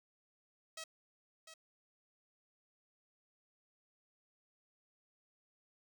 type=tone with echo; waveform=5% pulse; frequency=642 Hz; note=E5; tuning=46 cents flat; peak=-33 dBFS; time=0.77-0.84 s; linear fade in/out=5 ms; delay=700 ms; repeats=1; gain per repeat=-9 dB; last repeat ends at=1.54 s; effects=none